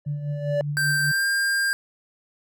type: tone with exponential growth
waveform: triangle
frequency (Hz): 580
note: D5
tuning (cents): -22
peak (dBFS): -16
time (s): 0.05-0.61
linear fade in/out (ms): 1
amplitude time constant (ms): 120
type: tone with tremolo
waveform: sine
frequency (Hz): 146.2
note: D3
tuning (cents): -7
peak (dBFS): -23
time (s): 0.06-1.12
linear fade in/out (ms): 10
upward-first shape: triangle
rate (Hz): 5.1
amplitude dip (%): 60
type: tone with pitch glide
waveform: square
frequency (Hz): 1568 to 1600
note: G6 to G6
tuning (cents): 0 to +35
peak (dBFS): -21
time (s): 0.77-1.73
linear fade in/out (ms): 0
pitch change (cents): +35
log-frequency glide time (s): 1.06-1.26
effects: none